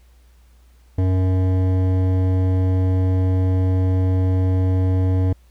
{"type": "tone with hard clipping", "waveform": "sine", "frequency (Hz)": 93, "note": "F#2", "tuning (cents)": 9, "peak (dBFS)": -17, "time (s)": [0.98, 5.33], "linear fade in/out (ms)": 5, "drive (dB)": 13, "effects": ["added 60 Hz sine -48 dBFS peak until 5.5 s", "pink hiss -61 dBFS RMS until 5.5 s"]}